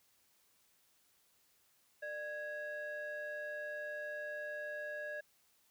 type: ring-modulated tone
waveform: triangle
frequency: 530 Hz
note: C5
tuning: 22 cents sharp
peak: -35 dBFS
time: 2.02-5.21 s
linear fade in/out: 10 ms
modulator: 1130 Hz
effects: white hiss -72 dBFS RMS until 5.7 s